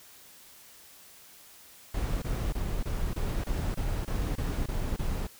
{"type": "noise bursts", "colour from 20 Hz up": "brown", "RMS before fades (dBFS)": -30, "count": 11, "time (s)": [1.94, 5.27], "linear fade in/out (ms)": 5, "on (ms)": 280, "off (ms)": 25, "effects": ["white hiss -53 dBFS RMS until 5.39 s"]}